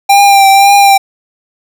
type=tone with vibrato; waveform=square; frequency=793 Hz; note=G5; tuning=20 cents sharp; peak=-3 dBFS; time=0.09-0.98 s; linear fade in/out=10 ms; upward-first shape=triangle; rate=1.9 Hz; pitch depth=33 cents each way; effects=none